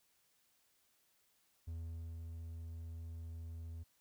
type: tone with ADSR envelope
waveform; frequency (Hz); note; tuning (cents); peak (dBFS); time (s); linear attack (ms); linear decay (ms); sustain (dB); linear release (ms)
triangle; 82.5; E2; +2; -39; 1.67-3.84; 11; 480; -3; 18
effects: white hiss -75 dBFS RMS until 4 s